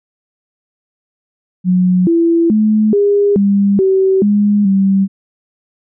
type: tone with pitch steps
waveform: sine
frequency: 182.1 / 335.1 / 214.9 / 406.2 / 199.9 / 382.2 / 205.9 / 194.4 Hz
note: F#3 / E4 / A3 / G#4 / G3 / G4 / G#3 / G3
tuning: -27 / +29 / -41 / -38 / +34 / -44 / -15 / -14 cents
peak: -8 dBFS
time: 1.64-5.08 s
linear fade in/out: 50 ms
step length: 430 ms
effects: none